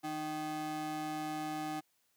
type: ring-modulated tone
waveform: square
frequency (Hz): 232.1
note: A#3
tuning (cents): -7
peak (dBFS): -34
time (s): 0.03-1.81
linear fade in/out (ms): 20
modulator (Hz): 539
effects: white hiss -75 dBFS RMS until 2.16 s + high-pass 80 Hz 12 dB/octave